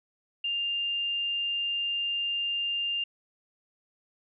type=tone; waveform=sine; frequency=2800 Hz; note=F7; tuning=4 cents sharp; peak=-27 dBFS; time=0.44-3.04 s; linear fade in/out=5 ms; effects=none